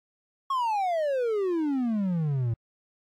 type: exponential sweep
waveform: triangle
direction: down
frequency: 1108.7 to 110.5 Hz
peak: -22 dBFS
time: 0.5-2.54 s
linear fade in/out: 5 ms
effects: AAC 64 kbps